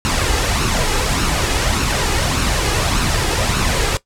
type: noise with flanger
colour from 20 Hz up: pink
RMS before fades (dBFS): -17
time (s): 0.05-3.97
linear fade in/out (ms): 0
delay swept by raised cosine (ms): 0.73 to 2.43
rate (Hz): 1.7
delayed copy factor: +0.5
effects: noise-tail reverb RT60 0.1 s tail -17 dB re dry + low-pass 9000 Hz 12 dB/octave